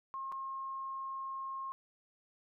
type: tone with dropouts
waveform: sine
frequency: 1073 Hz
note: C6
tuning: 43 cents sharp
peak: -38 dBFS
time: 0.14-1.72 s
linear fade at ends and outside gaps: 0 ms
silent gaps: 0.318-0.323 s
effects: none